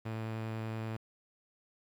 sawtooth tone, 111.2 Hz, A2, 19 cents sharp, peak -32 dBFS, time 0.05-0.97 s, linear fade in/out 10 ms, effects low-pass 3000 Hz 12 dB/octave + 10-bit

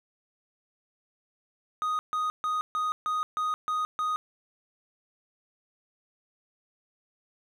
triangle tone bursts, 1244.5 Hz, D#6, in tune, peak -24 dBFS, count 8, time 1.82-4.16 s, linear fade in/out 0 ms, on 170 ms, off 140 ms, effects none

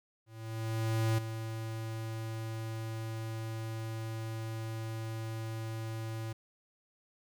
square tone with ADSR envelope, 111.9 Hz, A2, 30 cents sharp, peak -27 dBFS, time 0.26-6.33 s, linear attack 920 ms, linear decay 8 ms, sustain -10 dB, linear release 8 ms, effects none

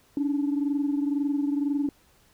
sine tone pair together, 283.1 / 305.1 Hz, C#4 / D#4, +37 / -34 cents, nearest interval minor second, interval 129 cents, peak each -23 / -29 dBFS, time 0.17-1.89 s, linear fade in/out 2 ms, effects tanh soft clip ceiling -18 dBFS + pink hiss -61 dBFS RMS until 2.33 s

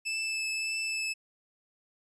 sawtooth tone with vibrato, 2626 Hz, E7, 7 cents flat, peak -27 dBFS, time 0.05-1.14 s, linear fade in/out 20 ms, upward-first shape triangle, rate 1.7 Hz, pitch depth 12 cents each way, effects resampled to 22050 Hz

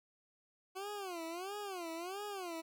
20% pulse tone with vibrato, 368.2 Hz, F#4, 8 cents flat, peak -36 dBFS, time 0.75-2.62 s, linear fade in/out 20 ms, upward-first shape sine, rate 1.5 Hz, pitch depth 210 cents each way, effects none

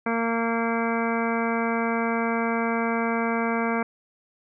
harmonic tone, 230 Hz, A#3, 23 cents flat, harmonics 1 / 2 / 3 / 4 / 5 / 6 / 7 / 9 / 10, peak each -26 / -29 / -31 / -32 / -33 / -34 / -34 / -36 / -36 dBFS, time 0.06-3.83 s, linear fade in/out 5 ms, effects none

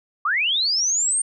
sine linear sweep, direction up, 1108.7 to 8860 Hz, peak -18 dBFS, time 0.25-1.22 s, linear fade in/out 5 ms, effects none

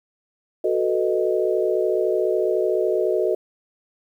sine chord, B dominant seventh, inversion second, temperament equal, 370 / 440 / 493.9 / 622.3 Hz, F#4 / A4 / B4 / D#5, 0 / 0 / 0 / 0 cents, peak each -22 / -23 / -27 / -24 dBFS, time 0.64-3.35 s, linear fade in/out 5 ms, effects 9-bit

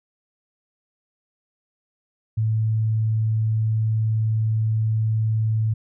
sine tone, 110.1 Hz, A2, 2 cents sharp, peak -18 dBFS, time 2.37-5.74 s, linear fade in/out 10 ms, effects none

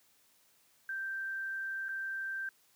sine tone with dropouts, 1568 Hz, G6, in tune, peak -35 dBFS, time 0.89-2.49 s, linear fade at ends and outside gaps 2 ms, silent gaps 1.885-1.89 s, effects white hiss -68 dBFS RMS until 2.75 s + high-pass 80 Hz 12 dB/octave

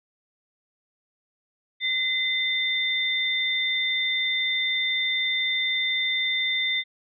sine tone pair together, 2046 / 3586 Hz, C7 / A7, -39 / +32 cents, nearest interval minor seventh, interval 971 cents, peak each -25 dBFS, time 1.8-6.84 s, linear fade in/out 50 ms, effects none

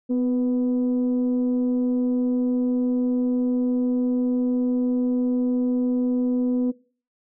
sine tone pair together, 250.3 / 493.6 Hz, B3 / B4, +23 / -1 cents, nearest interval octave, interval 1176 cents, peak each -19 / -28 dBFS, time 0.09-6.72 s, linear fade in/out 20 ms, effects noise-tail reverb RT60 0.4 s tail -20 dB re dry + tanh soft clip ceiling -14 dBFS

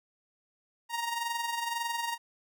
sawtooth tone with amplitude modulation, 935 Hz, A#5, 5 cents sharp, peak -25 dBFS, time 0.89-2.18 s, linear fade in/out 50 ms, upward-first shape sine, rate 21.9 Hz, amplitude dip 55%, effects none

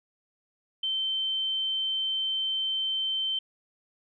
sine tone, 3100 Hz, G7, 20 cents flat, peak -26 dBFS, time 0.83-3.39 s, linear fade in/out 5 ms, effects none

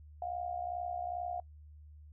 sine tone with amplitude modulation, 710 Hz, F5, 28 cents sharp, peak -32 dBFS, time 0.22-1.4 s, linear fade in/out 2 ms, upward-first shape sine, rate 62.4 Hz, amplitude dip 75%, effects noise-tail reverb RT60 0.1 s tail -23 dB re dry + added 75 Hz sine -51 dBFS peak until 2.12 s

